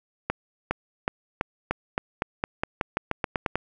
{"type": "accelerating click train", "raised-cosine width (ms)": 0.5, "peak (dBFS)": -9, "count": 16, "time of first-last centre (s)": [0.3, 3.556], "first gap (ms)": 410, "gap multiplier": 0.9, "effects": []}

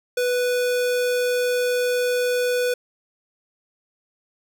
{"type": "tone", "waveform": "square", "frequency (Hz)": 493.9, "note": "B4", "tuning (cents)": 0, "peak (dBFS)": -20, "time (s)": [0.17, 2.74], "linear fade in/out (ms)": 5, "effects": []}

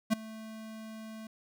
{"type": "tone with ADSR envelope", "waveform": "square", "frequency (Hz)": 220, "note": "A3", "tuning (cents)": 0, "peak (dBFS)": -22, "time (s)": [0.1, 1.27], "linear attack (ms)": 30, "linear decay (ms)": 10, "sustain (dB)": -21, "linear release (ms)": 3, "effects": []}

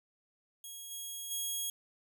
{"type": "tone with level steps", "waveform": "10% pulse", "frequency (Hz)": 3300, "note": "G#7", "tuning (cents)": -12, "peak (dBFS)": [-36, -32, -26], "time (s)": [0.64, 1.7], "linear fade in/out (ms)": 2, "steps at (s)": [0.9, 1.3], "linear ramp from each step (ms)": 20, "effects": []}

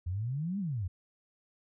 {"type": "exponential two-way sweep", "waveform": "sine", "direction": "up then down", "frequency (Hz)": [83.2, 208.7, 83.2], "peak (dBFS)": -31, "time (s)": [0.06, 0.88], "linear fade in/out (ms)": 10, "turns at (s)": 0.59, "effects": []}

